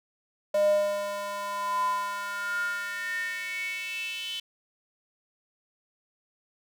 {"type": "tone with high-pass filter sweep", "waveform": "square", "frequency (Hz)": 202.2, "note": "G#3", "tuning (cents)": -46, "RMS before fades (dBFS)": -30, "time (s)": [0.54, 4.4], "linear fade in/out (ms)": 5, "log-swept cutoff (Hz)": [570, 3100], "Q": 9.3, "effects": []}